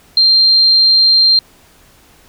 sine tone, 4174 Hz, C8, 5 cents flat, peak -6 dBFS, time 0.17-1.39 s, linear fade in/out 2 ms, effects pink hiss -47 dBFS RMS until 2.28 s

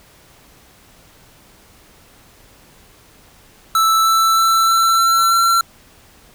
square tone with pitch steps, 1318.5 / 1326.1 / 1333.8 / 1341.5 / 1349.3 / 1357.1 Hz, E6 / E6 / E6 / E6 / E6 / E6, 0 / +10 / +20 / +30 / +40 / +50 cents, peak -12 dBFS, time 3.75-5.61 s, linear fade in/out 2 ms, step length 310 ms, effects pink hiss -48 dBFS RMS until 6.34 s

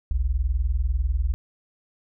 sine tone pair together, 49.2 / 69.3 Hz, G1 / C#2, +7 / 0 cents, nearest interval tritone, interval 593 cents, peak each -23 dBFS, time 0.11-1.34 s, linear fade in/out 0 ms, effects none

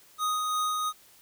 square tone with tremolo, 1246 Hz, D#6, 2 cents sharp, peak -26 dBFS, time 0.18-0.93 s, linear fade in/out 50 ms, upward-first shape sine, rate 2.9 Hz, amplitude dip 25%, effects white hiss -57 dBFS RMS until 1.21 s

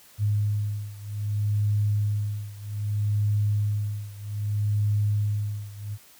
sine beating tone pair, 103.83 / 104.46 Hz, G#2 / G#2, 0 / +11 cents, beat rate 0.63 Hz, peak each -25 / -27 dBFS, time 0.18-5.98 s, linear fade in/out 50 ms, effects white hiss -53 dBFS RMS until 6.19 s

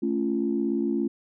sine chord, A augmented, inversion none, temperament equal with one note detuned, 220 / 277.2 / 344.4 Hz, A3 / C#4 / E#4, 0 / 0 / -24 cents, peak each -27 dBFS, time 0.02-1.08 s, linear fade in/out 10 ms, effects tanh soft clip ceiling -13 dBFS

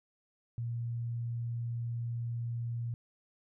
sine tone, 117.8 Hz, A#2, 19 cents sharp, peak -33 dBFS, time 0.58-2.94 s, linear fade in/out 0 ms, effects none

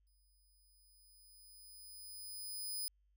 10% pulse tone with exponential growth, 5000 Hz, D#8, 8 cents sharp, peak -31 dBFS, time 0.07-2.88 s, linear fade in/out 0 ms, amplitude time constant 610 ms, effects added 50 Hz sine -70 dBFS peak until 3.16 s

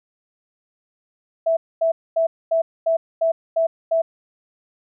sine tone bursts, 657 Hz, E5, 6 cents flat, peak -15 dBFS, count 8, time 1.46-4.02 s, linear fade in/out 10 ms, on 110 ms, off 240 ms, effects none

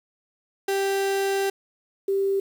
35% pulse / sine tone pair in turn, 392 / 392 Hz, G4 / G4, 0 / 0 cents, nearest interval unison, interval 0 cents, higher neither, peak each -20 dBFS, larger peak neither, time 0.68-1.5 / 2.08-2.4 s, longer first, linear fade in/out 5 ms, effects 8-bit

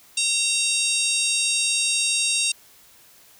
harmonic tone with a mistuned harmonic, 932.3 Hz, A#5, in tune, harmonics 3 / 4 / 5 / 6 / 7 / 8 / 9 / 10, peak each -26 / -26 / -30 / -29 / -32 / -32 / -26 / -29 dBFS, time 0.17-2.52 s, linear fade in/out 5 ms, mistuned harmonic 3, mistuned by -37 cents, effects white hiss -52 dBFS RMS until 3.39 s

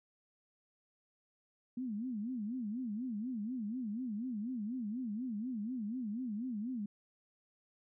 sine tone with vibrato, 230.6 Hz, A#3, 19 cents flat, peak -36 dBFS, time 1.77-6.86 s, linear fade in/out 5 ms, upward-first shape sine, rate 4.1 Hz, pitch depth 220 cents each way, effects none

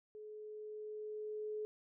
sine tone with level ramp, 426.4 Hz, G#4, 46 cents sharp, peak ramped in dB -48 to -38 dBFS, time 0.15-1.65 s, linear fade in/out 0 ms, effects none

